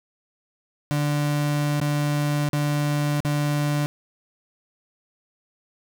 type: tone with dropouts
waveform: 35% pulse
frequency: 146.83 Hz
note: D3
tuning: in tune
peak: -19 dBFS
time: 0.91-3.86 s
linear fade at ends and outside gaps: 0 ms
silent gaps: 1.801-1.814 / 2.49-2.532 / 3.204-3.249 s
effects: none